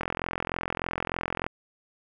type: click train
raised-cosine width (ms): 0.5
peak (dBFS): -13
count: 64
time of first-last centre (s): 0.01-1.465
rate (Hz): 43.3
effects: none